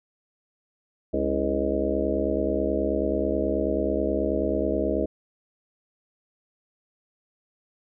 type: harmonic tone with a mistuned harmonic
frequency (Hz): 69.3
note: C#2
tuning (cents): 0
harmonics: 1 / 3 / 4 / 5 / 6 / 7 / 8 / 9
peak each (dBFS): -32 / -32 / -31 / -29 / -30 / -30 / -34 / -29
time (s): 1.13-5.06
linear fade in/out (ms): 10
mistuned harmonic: 5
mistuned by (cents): -87
effects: none